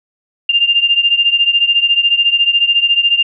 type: beating tone pair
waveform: sine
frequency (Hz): 2794 / 2808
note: F7 / F7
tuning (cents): 0 / +9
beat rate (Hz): 14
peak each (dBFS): -11 / -14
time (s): 0.49-3.23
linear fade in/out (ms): 5
effects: none